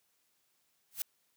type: noise with exponential growth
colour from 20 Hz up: blue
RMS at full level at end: -30 dBFS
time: 0.91-1.02 s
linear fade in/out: 2 ms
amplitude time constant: 23 ms
effects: white hiss -75 dBFS RMS until 1.36 s + high-pass 80 Hz 12 dB/octave